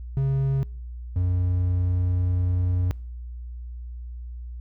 triangle tone pair in turn, 135.7 / 90.15 Hz, C#3 / F#2, -36 / -45 cents, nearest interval perfect fifth, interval 709 cents, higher first, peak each -18 dBFS, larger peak neither, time 0.17-0.63 / 1.16-2.91 s, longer second, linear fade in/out 0 ms, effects noise-tail reverb RT60 0.6 s tail -25 dB re dry + added 60 Hz sine -33 dBFS peak until 4.6 s

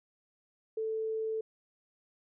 sine tone, 441.2 Hz, A4, 5 cents sharp, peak -31 dBFS, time 0.77-1.41 s, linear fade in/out 5 ms, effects none

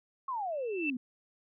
sine exponential sweep, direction down, 1108.7 to 238.7 Hz, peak -32 dBFS, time 0.28-0.97 s, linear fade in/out 5 ms
sine tone with exponential growth, 2661 Hz, E7, 16 cents sharp, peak -28 dBFS, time 0.52-0.9 s, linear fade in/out 2 ms, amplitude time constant 81 ms
effects none

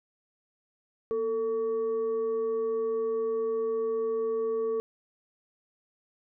sine tone with frequency modulation, 447.6 Hz, A4, 30 cents sharp, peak -26 dBFS, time 1.11-4.8 s, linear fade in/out 0 ms, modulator 686 Hz, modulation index 0.3, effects none

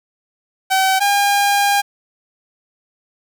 sawtooth tone pair in turn, 764 / 807.1 Hz, G5 / G#5, -45 / -50 cents, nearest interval minor second, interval 95 cents, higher second, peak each -9 dBFS, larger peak neither, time 0.7-1 / 1-1.82 s, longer second, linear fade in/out 20 ms, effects 8-bit

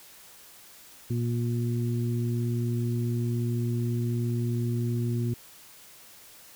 harmonic tone, 118.9 Hz, A#2, 35 cents sharp, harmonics 1 / 2 / 3, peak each -26 / -32 / -36 dBFS, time 1.1-5.34 s, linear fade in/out 5 ms, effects white hiss -51 dBFS RMS until 6.55 s

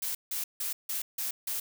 blue noise bursts, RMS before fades -33 dBFS, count 6, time 0.02-1.6 s, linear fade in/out 5 ms, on 130 ms, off 160 ms, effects none

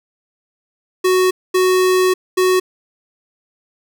square tone bursts at uneven times, 370 Hz, F#4, in tune, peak -12 dBFS, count 3, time 1.04-1.31 / 1.54-2.14 / 2.37-2.6 s, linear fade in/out 10 ms, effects none

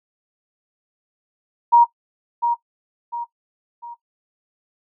sine tone with echo, 946 Hz, A#5, 25 cents sharp, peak -7 dBFS, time 1.72-1.85 s, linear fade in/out 20 ms, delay 700 ms, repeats 3, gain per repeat -8 dB, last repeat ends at 3.95 s, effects noise-tail reverb RT60 0.1 s tail -18 dB re dry

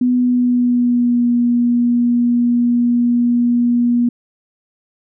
sine tone with pitch glide, 248.3 to 240.3 Hz, B3 to B3, +9 to -47 cents, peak -11 dBFS, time 0.01-4.09 s, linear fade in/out 5 ms, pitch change -56 cents, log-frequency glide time 0.13-1.28 s, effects none

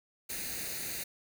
white noise with comb filter, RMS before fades -38 dBFS, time 0.29-1.04 s, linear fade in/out 10 ms, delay 0.46 ms, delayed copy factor +0.65, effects none

